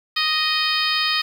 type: harmonic tone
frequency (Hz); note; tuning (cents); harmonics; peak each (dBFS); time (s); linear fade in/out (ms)
622.3; D#5; 0; 2 / 3 / 4 / 5 / 6 / 7 / 8; -26 / -26 / -26 / -26 / -26 / -26 / -26; 0.16-1.22; 10
effects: 7-bit